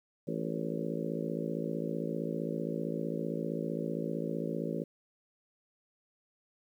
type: harmonic tone with a mistuned harmonic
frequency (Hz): 55.4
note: A1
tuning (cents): +13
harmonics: 3 / 4 / 5 / 6 / 7 / 8 / 9 / 10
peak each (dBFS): -38 / -39 / -40 / -41 / -41 / -42 / -43 / -43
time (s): 0.27-4.84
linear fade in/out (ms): 10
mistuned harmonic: 9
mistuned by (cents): -41
effects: 11-bit